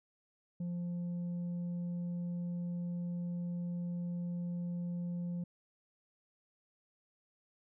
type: tone with tanh clipping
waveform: sine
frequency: 174.61 Hz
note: F3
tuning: in tune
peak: -36 dBFS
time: 0.6-5.44 s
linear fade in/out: 5 ms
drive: 3 dB
effects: none